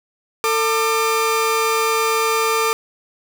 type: tone pair together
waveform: sawtooth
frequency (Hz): 448.5 / 1196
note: A4 / D6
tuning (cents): +33 / +31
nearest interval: octave + perfect fourth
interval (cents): 1698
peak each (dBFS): -15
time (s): 0.44-2.73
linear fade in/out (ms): 0
effects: none